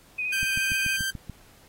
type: tone with vibrato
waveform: sine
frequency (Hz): 2489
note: D#7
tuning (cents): 0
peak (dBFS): -26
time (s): 0.18-0.97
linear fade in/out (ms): 10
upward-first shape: square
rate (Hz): 14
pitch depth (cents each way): 19
type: tone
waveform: sawtooth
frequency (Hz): 1568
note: G6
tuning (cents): 0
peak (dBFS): -23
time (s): 0.32-1.11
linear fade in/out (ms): 10
type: click train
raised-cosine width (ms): 5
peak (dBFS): -23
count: 7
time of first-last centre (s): 0.43-1.297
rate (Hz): 6.92
effects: pink hiss -56 dBFS RMS until 1.68 s + AAC 48 kbps